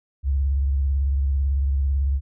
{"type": "tone with vibrato", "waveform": "sine", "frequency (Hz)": 68.8, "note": "C#2", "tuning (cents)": -12, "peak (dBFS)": -18, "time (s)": [0.23, 2.21], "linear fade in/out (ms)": 50, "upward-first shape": "triangle", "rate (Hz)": 18, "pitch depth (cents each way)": 120, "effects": []}